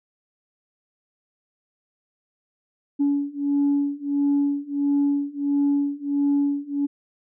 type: beating tone pair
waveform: sine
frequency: 283.4 / 284.9 Hz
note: C#4 / C#4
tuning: +38 / +48 cents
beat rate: 1.5 Hz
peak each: -22 / -21 dBFS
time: 2.99-6.87 s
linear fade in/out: 20 ms
effects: tanh soft clip ceiling -14 dBFS